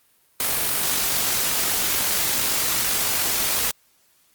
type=noise with amplitude modulation; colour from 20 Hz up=white; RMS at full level=-21 dBFS; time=0.4-3.71 s; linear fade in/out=2 ms; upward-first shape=sine; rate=48.7 Hz; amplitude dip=30%; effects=white hiss -61 dBFS RMS until 4.34 s + Opus 32 kbps